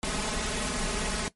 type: noise with comb filter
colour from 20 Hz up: pink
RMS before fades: -30 dBFS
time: 0.03-1.28 s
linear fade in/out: 0 ms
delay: 4.7 ms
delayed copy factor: +1
effects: noise-tail reverb RT60 0.1 s tail -17 dB re dry + MP3 48 kbps

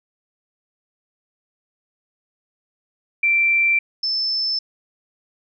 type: tone pair in turn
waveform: sine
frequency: 2349 / 5273 Hz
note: D7 / E8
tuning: 0 / 0 cents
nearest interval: octave + major second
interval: 1400 cents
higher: second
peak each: -14 / -19 dBFS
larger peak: first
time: 3.23-3.79 / 4.03-4.59 s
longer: neither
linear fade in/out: 5 ms
effects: none

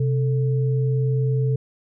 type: tone pair together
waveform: sine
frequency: 130.81 / 440 Hz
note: C3 / A4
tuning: 0 / 0 cents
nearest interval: octave + major sixth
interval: 2100 cents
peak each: -18 / -28 dBFS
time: 0-1.56 s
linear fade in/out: 5 ms
effects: none

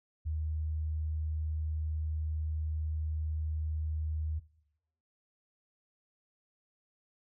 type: tone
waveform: sine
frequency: 77.78 Hz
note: D#2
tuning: in tune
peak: -31 dBFS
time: 0.25-4.4 s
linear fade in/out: 20 ms
effects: noise-tail reverb RT60 0.8 s tail -19 dB re dry

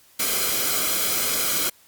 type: noise with comb filter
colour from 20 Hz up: white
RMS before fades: -23 dBFS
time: 0.19-1.7 s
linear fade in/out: 10 ms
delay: 1.1 ms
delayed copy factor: -0.6
effects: white hiss -55 dBFS RMS until 1.87 s + Opus 48 kbps

